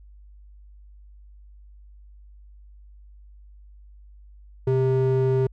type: ring-modulated tone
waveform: triangle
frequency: 261.6 Hz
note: C4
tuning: in tune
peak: -13 dBFS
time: 4.67-5.47 s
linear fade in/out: 5 ms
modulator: 134 Hz
effects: added 50 Hz sine -45 dBFS peak until 5.52 s